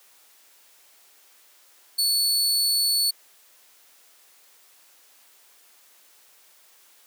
sawtooth tone, 4435 Hz, C#8, in tune, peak -17 dBFS, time 1.98-3.11 s, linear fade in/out 10 ms, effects white hiss -56 dBFS RMS until 7.06 s + high-pass 400 Hz 12 dB/octave

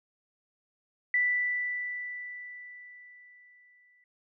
sine tone with exponential decay, 1975.5 Hz, B6, in tune, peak -22 dBFS, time 1.14-4.04 s, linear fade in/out 2 ms, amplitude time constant 630 ms, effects none

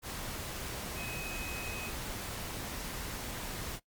sine tone in noise, 2530 Hz, D#7, 28 cents sharp, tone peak -41 dBFS, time 0.95-1.92 s, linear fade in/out 50 ms, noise pink, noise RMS -40 dBFS, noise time 0.02-3.8 s, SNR -4 dB, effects noise-tail reverb RT60 0.1 s tail -18 dB re dry + Opus 48 kbps

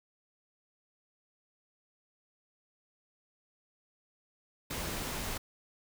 pink noise, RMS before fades -37 dBFS, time 4.7-5.38 s, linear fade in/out 10 ms, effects none

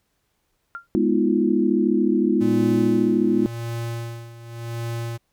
sine tone with exponential decay, 1388 Hz, F6, 11 cents flat, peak -26 dBFS, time 0.75-0.87 s, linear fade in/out 0 ms, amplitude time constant 26 ms
sine chord, F half-diminished seventh, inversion first, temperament equal with one note detuned, 207.7 / 246.9 / 315.3 / 349.2 Hz, Ab3 / Cb4 / Eb4 / F4, 0 / 0 / +23 / 0 cents, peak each -22 dBFS, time 0.95-3.46 s, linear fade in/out 0 ms
square tone with tremolo, 116.54 Hz, A#2, in tune, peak -26 dBFS, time 2.4-5.18 s, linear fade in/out 20 ms, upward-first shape sine, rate 0.89 Hz, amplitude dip 80%
effects pink hiss -71 dBFS RMS until 5.32 s

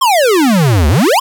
square exponential two-way sweep, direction down then up, 1108.7 to 69.3 to 1108.7 Hz, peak -8 dBFS, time 0.01-1.2 s, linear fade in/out 10 ms, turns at 0.88 s, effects 7-bit

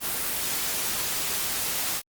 white noise, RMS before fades -28 dBFS, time 0-2.02 s, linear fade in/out 50 ms, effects Opus 24 kbps

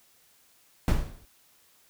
brown noise with exponential decay, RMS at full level -17 dBFS, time 0.88-1.25 s, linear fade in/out 0 ms, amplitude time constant 80 ms, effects white hiss -62 dBFS RMS until 1.89 s

